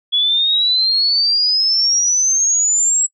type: exponential sweep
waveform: sine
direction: up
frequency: 3372 to 7750 Hz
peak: -12 dBFS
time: 0.12-3.07 s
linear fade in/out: 20 ms
effects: noise-tail reverb RT60 0.1 s tail -25 dB re dry